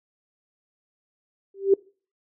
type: tone with exponential growth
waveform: sine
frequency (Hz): 392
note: G4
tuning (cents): 0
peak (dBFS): -10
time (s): 1.54-1.74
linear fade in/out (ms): 5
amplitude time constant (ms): 43
effects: noise-tail reverb RT60 0.4 s tail -24 dB re dry